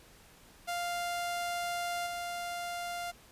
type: tone with level steps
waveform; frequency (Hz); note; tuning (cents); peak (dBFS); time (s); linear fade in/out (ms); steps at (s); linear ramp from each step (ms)
sawtooth; 698; F5; -1; -29 / -32; 0.67-3.12; 20; 2.06; 10
effects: pink hiss -58 dBFS RMS until 3.31 s + resampled to 32000 Hz